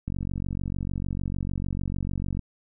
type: click train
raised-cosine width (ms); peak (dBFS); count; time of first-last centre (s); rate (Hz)
5; -18; 109; 0.08-2.393; 46.7
effects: none